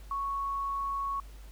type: tone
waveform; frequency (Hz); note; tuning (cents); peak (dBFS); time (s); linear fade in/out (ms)
sine; 1108.7; C#6; 0; -30; 0.11-1.2; 2
effects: added 50 Hz sine -45 dBFS peak until 1.51 s + pink hiss -58 dBFS RMS until 1.51 s